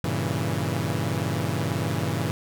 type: chord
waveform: sawtooth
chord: G diminished seventh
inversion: none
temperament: equal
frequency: 98 / 116.54 / 138.59 / 164.81 Hz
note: G2 / Bb2 / Db3 / Fb3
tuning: 0 / 0 / 0 / 0 cents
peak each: -26 dBFS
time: 0.04-2.31 s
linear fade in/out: 0 ms
effects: none